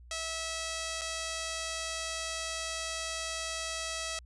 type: tone with dropouts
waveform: 5% pulse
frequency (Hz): 650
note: E5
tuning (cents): -24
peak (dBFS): -23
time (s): 0.11-4.19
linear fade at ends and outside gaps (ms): 2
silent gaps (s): 1.012-1.016
effects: added 60 Hz sine -50 dBFS peak until 4.25 s + resampled to 24000 Hz

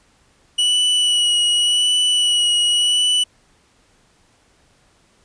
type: tone with vibrato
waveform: 45% pulse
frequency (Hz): 2939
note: F#7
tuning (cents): -12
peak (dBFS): -14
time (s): 0.58-3.24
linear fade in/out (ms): 10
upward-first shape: sine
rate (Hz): 0.88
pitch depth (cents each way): 20
effects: pink hiss -57 dBFS RMS until 5.24 s + resampled to 22050 Hz

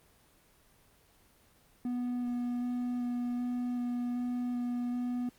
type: tone with vibrato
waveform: triangle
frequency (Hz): 244.5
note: B3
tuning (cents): -17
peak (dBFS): -29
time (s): 1.85-5.29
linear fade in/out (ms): 2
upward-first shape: square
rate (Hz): 1.3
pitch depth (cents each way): 8
effects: pink hiss -64 dBFS RMS until 5.38 s + Opus 24 kbps

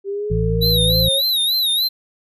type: exponential sweep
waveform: sine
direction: up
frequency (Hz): 392 to 554.4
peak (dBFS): -21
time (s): 0.04-1.22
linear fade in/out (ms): 50
type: harmonic tone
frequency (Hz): 55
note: A1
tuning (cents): 0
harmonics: 1 / 2 / 3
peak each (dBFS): -21 / -21 / -21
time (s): 0.3-1.09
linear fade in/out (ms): 10
type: tone with vibrato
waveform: square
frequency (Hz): 3867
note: B7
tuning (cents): -37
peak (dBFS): -16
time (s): 0.61-1.89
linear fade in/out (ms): 20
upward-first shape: sine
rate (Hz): 3.4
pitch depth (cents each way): 110
effects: none

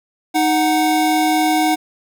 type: tone pair together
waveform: square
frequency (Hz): 310.9 / 740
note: D#4 / F#5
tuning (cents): -1 / 0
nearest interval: octave + minor third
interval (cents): 1501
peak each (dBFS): -17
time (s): 0.34-1.76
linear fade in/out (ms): 20
effects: none

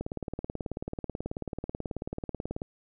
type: click train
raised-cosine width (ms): 2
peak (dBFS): -20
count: 49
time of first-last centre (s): 0.01-2.619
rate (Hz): 18.4
effects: none

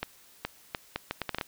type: accelerating click train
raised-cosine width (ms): 0.3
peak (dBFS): -14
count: 10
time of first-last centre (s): 0.03-1.412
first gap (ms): 420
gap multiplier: 0.71
effects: white hiss -57 dBFS RMS until 1.47 s

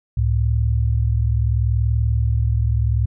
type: tone pair together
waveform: sine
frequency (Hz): 69.3 / 110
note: C#2 / A2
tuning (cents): 0 / 0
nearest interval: minor sixth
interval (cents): 800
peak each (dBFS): -18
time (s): 0.17-3.06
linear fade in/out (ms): 5
effects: none

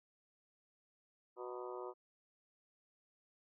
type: harmonic tone with a mistuned harmonic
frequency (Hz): 123.47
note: B2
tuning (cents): 0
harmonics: 3 / 4 / 5 / 6 / 7 / 8 / 9 / 10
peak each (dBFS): -46 / -49 / -53 / -56 / -55 / -52 / -58 / -55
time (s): 1.36-1.94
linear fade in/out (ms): 50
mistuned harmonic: 7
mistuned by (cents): +81
effects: none

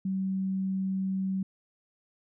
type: tone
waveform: sine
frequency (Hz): 190.8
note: G3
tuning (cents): -47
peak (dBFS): -27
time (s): 0.05-1.43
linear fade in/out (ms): 5
effects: none

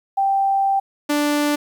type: tone pair in turn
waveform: sine / sawtooth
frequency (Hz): 784 / 293.7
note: G5 / D4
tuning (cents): 0 / 0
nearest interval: octave + perfect fourth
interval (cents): 1700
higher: first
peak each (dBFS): -15 / -13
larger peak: second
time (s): 0.17-0.8 / 1.09-1.56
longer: first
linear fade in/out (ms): 10
effects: 9-bit

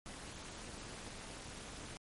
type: noise with amplitude modulation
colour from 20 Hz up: pink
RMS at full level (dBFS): -45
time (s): 0.06-1.97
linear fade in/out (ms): 0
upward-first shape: sine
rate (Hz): 227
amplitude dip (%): 80
effects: MP3 48 kbps

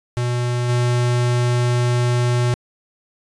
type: tone with level steps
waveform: square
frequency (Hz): 121.9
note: B2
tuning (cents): -22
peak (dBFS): -19 / -16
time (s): 0.17-2.54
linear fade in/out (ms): 0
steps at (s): 0.68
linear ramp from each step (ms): 20
effects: resampled to 22050 Hz

